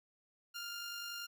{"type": "tone with amplitude modulation", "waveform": "15% pulse", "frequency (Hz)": 1402, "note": "F6", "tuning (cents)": 6, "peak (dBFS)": -34, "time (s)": [0.54, 1.27], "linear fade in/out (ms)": 20, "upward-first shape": "sine", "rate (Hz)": 50.4, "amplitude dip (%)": 30, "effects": []}